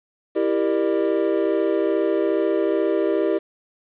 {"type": "chord", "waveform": "triangle", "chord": "E half-diminished seventh", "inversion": "none", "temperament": "equal with one note detuned", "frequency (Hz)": [329.6, 392, 466.2, 600.7], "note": ["E4", "G4", "Bb4", "D5"], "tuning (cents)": [0, 0, 0, 39], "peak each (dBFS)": [-21, -20, -24, -23], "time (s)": [0.35, 3.39], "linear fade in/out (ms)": 20, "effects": ["resampled to 8000 Hz", "8-bit"]}